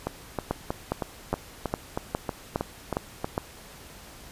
two click trains, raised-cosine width 1 ms, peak -11 / -13 dBFS, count 8 / 11, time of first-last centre 0.51-3.379 / 0.07-3.245 s, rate 2.44 / 3.15 Hz, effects pink hiss -47 dBFS RMS until 4.31 s + resampled to 32000 Hz

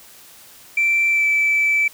sine tone with pitch glide, 2342 to 2316 Hz, D7 to D7, -5 to -25 cents, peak -13 dBFS, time 0.77-1.88 s, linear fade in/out 5 ms, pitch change -20 cents, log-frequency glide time 1.09-1.26 s, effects tanh soft clip ceiling -11 dBFS + white hiss -45 dBFS RMS until 1.93 s

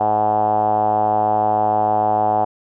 5% pulse tone with low-pass filter, 106.5 Hz, G#2, 44 cents sharp, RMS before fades -17 dBFS, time 0-2.45 s, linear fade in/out 10 ms, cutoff 780 Hz, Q 9.2, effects none

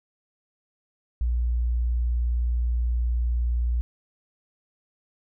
sine tone, 59.6 Hz, A#1, 39 cents sharp, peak -21 dBFS, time 1.21-3.81 s, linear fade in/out 0 ms, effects none

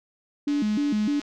sine tone with vibrato, 247.3 Hz, B3, 3 cents sharp, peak -21 dBFS, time 0.47-1.2 s, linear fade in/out 5 ms, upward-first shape square, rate 3.3 Hz, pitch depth 270 cents each way
click train, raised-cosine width 0.2 ms, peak -24 dBFS, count 157, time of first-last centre 0.48-1.216 s, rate 212 Hz
effects none

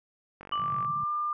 click train, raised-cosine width 0.5 ms, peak -29 dBFS, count 22, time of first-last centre 0.41-0.847 s, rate 48 Hz
sine tone with exponential decay, 2960 Hz, F#7, in tune, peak -32 dBFS, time 0.52-0.73 s, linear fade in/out 5 ms, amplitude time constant 45 ms
sine tone with pitch glide, 1174.7 to 1199.4 Hz, D6 to D6, 0 to +36 cents, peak -27 dBFS, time 0.52-1.33 s, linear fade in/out 2 ms, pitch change +36 cents, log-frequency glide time 0.86-1.13 s
white band-pass noise, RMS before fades -43 dBFS, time 0.59-1.04 s, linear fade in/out 2 ms, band 110 to 180 Hz, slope 48 dB/octave
effects none

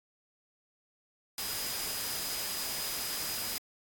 sine tone in noise, 4968 Hz, D#8, 3 cents flat, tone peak -40 dBFS, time 1.38-3.58 s, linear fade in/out 2 ms, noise white, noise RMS -36 dBFS, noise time 1.38-3.58 s, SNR -7 dB, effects AAC 64 kbps

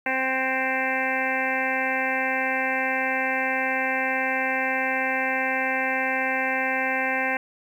harmonic tone with a mistuned harmonic, 261.6 Hz, C4, in tune, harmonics 1 / 2 / 3 / 4 / 6 / 7 / 8 / 9 / 10, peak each -33 / -31 / -29 / -35 / -29 / -30 / -30 / -33 / -33 dBFS, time 0.06-7.37 s, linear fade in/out 2 ms, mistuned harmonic 10, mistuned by +23 cents, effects 9-bit

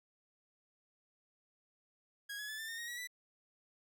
sawtooth tone with pitch steps, 1647 / 1690.4 / 1734.9 / 1780.6 / 1827.5 / 1875.6 / 1925 / 1975.7 Hz, G#6 / G#6 / A6 / A6 / A#6 / A#6 / B6 / B6, -15 / +30 / -25 / +20 / -35 / +10 / -45 / 0 cents, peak -38 dBFS, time 2.29-3.074 s, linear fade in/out 10 ms, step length 98 ms, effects none

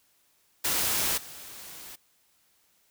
white noise with level steps, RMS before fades -27 / -44 dBFS, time 0.64-1.96 s, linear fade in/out 10 ms, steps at 1.17 s, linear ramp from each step 10 ms, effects white hiss -67 dBFS RMS until 2.9 s

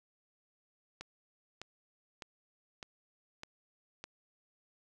click train, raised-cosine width 0.2 ms, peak -26 dBFS, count 6, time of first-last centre 1.01-4.04 s, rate 1.65 Hz, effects none

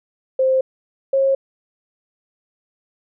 sine tone pair in turn, 524 / 540.9 Hz, C5 / C#5, +2 / -43 cents, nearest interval minor second, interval 55 cents, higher second, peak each -13 dBFS, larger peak neither, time 0.39-0.61 / 1.13-1.35 s, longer neither, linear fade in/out 5 ms, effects none

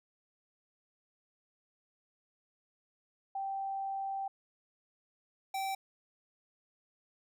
sine / square tone pair in turn, 781 / 775.2 Hz, G5 / G5, -7 / -20 cents, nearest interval unison, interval 13 cents, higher first, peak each -34 / -34 dBFS, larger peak neither, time 3.35-4.28 / 5.54-5.75 s, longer first, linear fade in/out 5 ms, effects none

